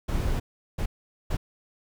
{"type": "noise bursts at uneven times", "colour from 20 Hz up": "brown", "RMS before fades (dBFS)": -26, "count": 3, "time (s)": [[0.08, 0.4], [0.78, 0.86], [1.3, 1.37]], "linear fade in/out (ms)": 10, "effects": []}